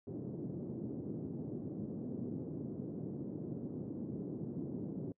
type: band-pass noise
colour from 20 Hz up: white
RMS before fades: -42 dBFS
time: 0.07-5.12 s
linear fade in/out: 2 ms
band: 120 to 340 Hz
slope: 24 dB/octave
effects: noise-tail reverb RT60 0.1 s tail -26 dB re dry